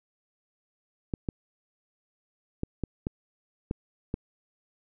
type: clicks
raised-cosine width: 3 ms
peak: -16 dBFS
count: 7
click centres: 1.138 / 1.288 / 2.634 / 2.837 / 3.069 / 3.711 / 4.141 s
effects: none